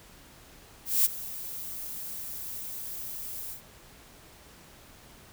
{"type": "noise with ADSR envelope", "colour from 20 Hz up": "violet", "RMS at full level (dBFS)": -21, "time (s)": [0.85, 3.62], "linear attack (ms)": 200, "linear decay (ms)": 22, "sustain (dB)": -17, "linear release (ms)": 120, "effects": ["pink hiss -53 dBFS RMS until 5.32 s"]}